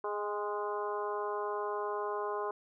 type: harmonic tone with a mistuned harmonic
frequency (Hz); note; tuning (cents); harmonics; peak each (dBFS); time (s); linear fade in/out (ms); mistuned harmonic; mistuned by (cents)
207.7; G#3; 0; 2 / 3 / 4 / 5 / 6 / 7; -36 / -42 / -41 / -38 / -44 / -49; 0.04-2.51; 2; 4; -21
effects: none